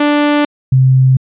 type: tone pair in turn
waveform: sawtooth / sine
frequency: 293.7 / 130.83 Hz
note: D4 / C3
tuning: 0 / 0 cents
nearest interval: octave + major second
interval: 1400 cents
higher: first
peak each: -5 / -5 dBFS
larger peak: neither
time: 0-0.45 / 0.72-1.17 s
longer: neither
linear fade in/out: 5 ms
effects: resampled to 8000 Hz